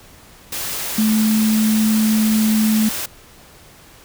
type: tone in noise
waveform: sine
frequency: 217.6 Hz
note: A3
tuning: 19 cents flat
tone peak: -13 dBFS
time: 0.98-2.89 s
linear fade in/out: 5 ms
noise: white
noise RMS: -25 dBFS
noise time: 0.52-3.06 s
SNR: +9 dB
effects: pink hiss -45 dBFS RMS until 4.04 s